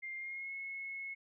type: tone with pitch glide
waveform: sine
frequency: 2108 to 2182 Hz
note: C7 to C#7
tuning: +12 to -28 cents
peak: -40 dBFS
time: 0.02-1.15 s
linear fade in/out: 20 ms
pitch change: +60 cents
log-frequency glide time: 0.17-0.53 s
effects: none